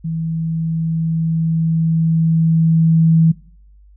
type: tone with level ramp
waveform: sine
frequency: 162.5 Hz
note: E3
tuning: 24 cents flat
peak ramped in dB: -19 to -8 dBFS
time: 0.04-3.32 s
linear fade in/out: 10 ms
effects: noise-tail reverb RT60 0.6 s tail -22 dB re dry + added 50 Hz sine -43 dBFS peak until 3.96 s